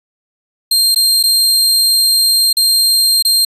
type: tone with dropouts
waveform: sawtooth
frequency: 4186 Hz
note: C8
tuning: in tune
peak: -6 dBFS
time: 0.71-3.45 s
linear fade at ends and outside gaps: 5 ms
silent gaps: 0.947-0.959 / 1.229-1.236 / 2.529-2.568 / 3.225-3.249 s
effects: resampled to 32000 Hz